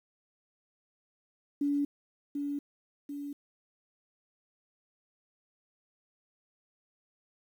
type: tone with echo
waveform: sine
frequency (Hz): 286.3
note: D4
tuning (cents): -44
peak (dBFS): -26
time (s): 1.61-1.85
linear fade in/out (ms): 5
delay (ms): 740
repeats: 2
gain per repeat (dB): -5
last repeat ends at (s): 3.33
effects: 10-bit